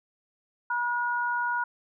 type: tone pair together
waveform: sine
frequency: 963.8 / 1444 Hz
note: B5 / F#6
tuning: -43 / -43 cents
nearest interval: perfect fifth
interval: 700 cents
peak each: -28 dBFS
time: 0.7-1.64 s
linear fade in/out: 5 ms
effects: none